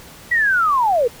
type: linear sweep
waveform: sine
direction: down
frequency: 1957 to 445 Hz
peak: -13 dBFS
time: 0.31-1.08 s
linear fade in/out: 10 ms
effects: pink hiss -41 dBFS RMS until 1.2 s